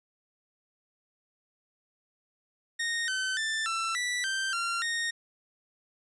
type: tone with pitch steps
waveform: sawtooth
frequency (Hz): 1854 / 1529 / 1773 / 1338 / 1963 / 1564 / 1378 / 1853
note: A#6 / G6 / A6 / E6 / B6 / G6 / F6 / A#6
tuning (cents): -10 / -44 / +13 / +25 / -11 / -4 / -24 / -11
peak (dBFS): -25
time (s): 2.79-5.11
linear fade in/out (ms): 10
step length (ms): 290
effects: resampled to 22050 Hz